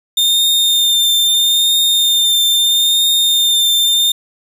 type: tone with vibrato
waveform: 40% pulse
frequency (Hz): 3624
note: A#7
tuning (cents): -50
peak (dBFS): -9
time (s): 0.17-4.12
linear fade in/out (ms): 5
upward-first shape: triangle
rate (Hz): 0.77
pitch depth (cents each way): 23
effects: none